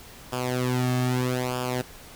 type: tone with flanger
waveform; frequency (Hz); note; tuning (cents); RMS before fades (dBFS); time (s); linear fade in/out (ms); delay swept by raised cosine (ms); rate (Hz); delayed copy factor
sawtooth; 125.9; B2; +34; -26; 0.32-1.82; 10; 0.49 to 2.09; 0.79; -0.8
effects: pink hiss -46 dBFS RMS until 2.15 s